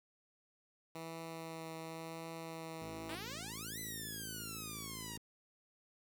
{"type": "tone with vibrato", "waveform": "10% pulse", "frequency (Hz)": 162.9, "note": "E3", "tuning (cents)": -20, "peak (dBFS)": -36, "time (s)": [0.95, 3.15], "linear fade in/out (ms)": 2, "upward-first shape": "triangle", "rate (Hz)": 0.94, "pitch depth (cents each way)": 14}
{"type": "click train", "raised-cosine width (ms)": 3, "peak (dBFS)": -37, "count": 129, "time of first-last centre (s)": [2.82, 5.173], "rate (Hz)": 54.4}
{"type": "exponential two-way sweep", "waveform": "5% pulse", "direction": "up then down", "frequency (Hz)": [289.4, 2029, 929], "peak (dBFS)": -33, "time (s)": [3.09, 5.17], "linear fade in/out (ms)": 2, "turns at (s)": 3.79}
{"effects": ["high-pass 80 Hz 12 dB/octave", "10-bit"]}